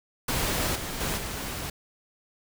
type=noise with level steps; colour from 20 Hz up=pink; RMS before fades=-27 / -34 / -29 / -34 dBFS; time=0.28-1.7 s; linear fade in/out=5 ms; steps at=0.75 / 1 / 1.17 s; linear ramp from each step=10 ms; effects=none